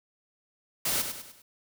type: noise with echo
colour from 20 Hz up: white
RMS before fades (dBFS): -28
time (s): 0.85-1.02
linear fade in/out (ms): 5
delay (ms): 100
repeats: 4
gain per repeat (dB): -7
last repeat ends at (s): 1.42
effects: none